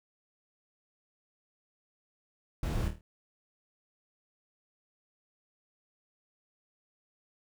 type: noise with echo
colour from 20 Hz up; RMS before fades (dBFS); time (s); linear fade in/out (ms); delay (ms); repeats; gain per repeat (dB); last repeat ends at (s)
brown; -32; 2.63-2.88; 2; 26; 5; -6; 3.01
effects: none